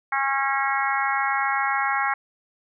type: harmonic tone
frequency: 272.8 Hz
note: C#4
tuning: 28 cents flat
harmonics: 3 / 4 / 5 / 6 / 7 / 8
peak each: -26 / -27 / -28 / -29 / -29 / -30 dBFS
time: 0.12-2.14 s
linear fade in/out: 5 ms
effects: none